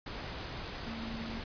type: tone in noise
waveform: sine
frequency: 226.8 Hz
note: A#3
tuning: 47 cents flat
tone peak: -40 dBFS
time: 0.86-1.39 s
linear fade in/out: 5 ms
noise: pink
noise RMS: -41 dBFS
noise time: 0.06-1.44 s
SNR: -2 dB
effects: resampled to 11025 Hz